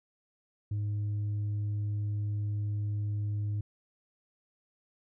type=tone with tanh clipping; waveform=sine; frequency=103.83 Hz; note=G#2; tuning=in tune; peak=-30 dBFS; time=0.71-3.61 s; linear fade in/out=5 ms; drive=2 dB; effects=none